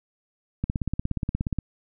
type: click train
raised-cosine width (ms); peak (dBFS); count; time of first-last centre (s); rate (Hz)
5; -13; 17; 0.64-1.587; 16.9
effects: none